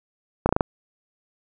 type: slowing click train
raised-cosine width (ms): 1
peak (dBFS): -4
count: 5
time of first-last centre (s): 0.46-0.608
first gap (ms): 31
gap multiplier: 1.12
effects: none